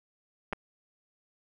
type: clicks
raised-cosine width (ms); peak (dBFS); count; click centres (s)
0.5; -18; 2; 0.527 / 0.532
effects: none